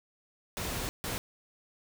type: noise bursts at uneven times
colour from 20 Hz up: pink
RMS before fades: -35 dBFS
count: 2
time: 0.57-0.89 / 1.04-1.18 s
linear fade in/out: 0 ms
effects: none